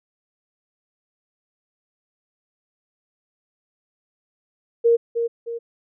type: tone with echo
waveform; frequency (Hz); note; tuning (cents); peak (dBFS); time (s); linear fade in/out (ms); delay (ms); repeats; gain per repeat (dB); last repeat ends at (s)
sine; 466.2; A#4; 0; -12; 4.84-4.97; 20; 310; 2; -7; 5.59
effects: none